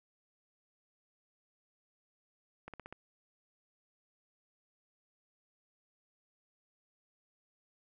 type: slowing click train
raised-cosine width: 0.5 ms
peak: -30 dBFS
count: 5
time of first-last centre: 2.68-2.926 s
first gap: 57 ms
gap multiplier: 1.05
effects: none